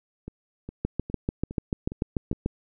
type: two click trains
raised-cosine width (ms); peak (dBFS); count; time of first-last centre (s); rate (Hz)
3; -23 / -12; 6 / 12; 0.28-2.329 / 0.85-2.461; 2.44 / 6.83
effects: none